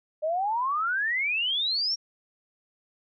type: exponential sweep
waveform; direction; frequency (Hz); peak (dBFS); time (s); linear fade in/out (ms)
sine; up; 599 to 5660; -24; 0.22-1.96; 20
effects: none